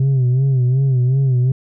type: tone with vibrato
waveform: sine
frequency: 130.2 Hz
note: C3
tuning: 8 cents flat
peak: -9 dBFS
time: 0-1.52 s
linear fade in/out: 5 ms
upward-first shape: sine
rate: 2.7 Hz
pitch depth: 92 cents each way
effects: tanh soft clip ceiling -11 dBFS